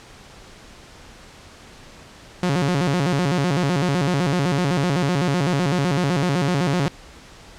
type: tone with vibrato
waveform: sawtooth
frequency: 158.3 Hz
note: D#3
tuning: 30 cents sharp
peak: -14 dBFS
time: 2.43-6.88 s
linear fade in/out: 0 ms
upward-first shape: square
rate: 7.9 Hz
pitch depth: 220 cents each way
effects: pink hiss -44 dBFS RMS until 7.58 s + low-pass 7000 Hz 12 dB/octave